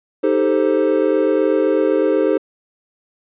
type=chord; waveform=triangle; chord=A half-diminished seventh; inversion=second; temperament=equal; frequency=311.1 / 392 / 440 / 523.3 Hz; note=Eb4 / G4 / A4 / C5; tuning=0 / 0 / 0 / 0 cents; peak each=-17 dBFS; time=0.23-2.38 s; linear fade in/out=10 ms; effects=resampled to 8000 Hz